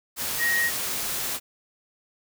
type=tone in noise; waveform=sine; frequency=1884 Hz; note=A#6; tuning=18 cents sharp; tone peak=-21 dBFS; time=0.38-0.71 s; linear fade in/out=50 ms; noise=white; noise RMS=-29 dBFS; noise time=0.16-1.4 s; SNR=+5 dB; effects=none